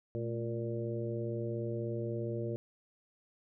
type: harmonic tone with a mistuned harmonic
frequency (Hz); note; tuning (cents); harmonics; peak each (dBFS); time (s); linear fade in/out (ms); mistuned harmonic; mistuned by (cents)
116.9; A#2; +5; 1 / 2 / 3 / 4 / 5; -37 / -43 / -39 / -41 / -43; 0.15-2.56; 0; 2; -97
effects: none